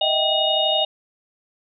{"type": "tone cluster", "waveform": "sine", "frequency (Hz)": [622, 654, 777, 2889, 3694], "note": ["D#5", "E5", "G5", "F#7", "A#7"], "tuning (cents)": [-1, -14, -16, -42, -16], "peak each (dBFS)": [-23, -28, -25, -22, -22], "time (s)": [0.01, 0.85], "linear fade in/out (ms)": 5, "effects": []}